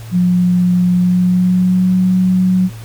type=tone with pitch glide; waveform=sine; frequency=178.9 to 184.57 Hz; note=F3 to F#3; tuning=+42 to -4 cents; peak=-9 dBFS; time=0.11-2.7 s; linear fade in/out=50 ms; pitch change=+54 cents; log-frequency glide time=0.95-1.93 s; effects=added 113 Hz sine -28 dBFS peak until 2.84 s + pink hiss -39 dBFS RMS until 2.84 s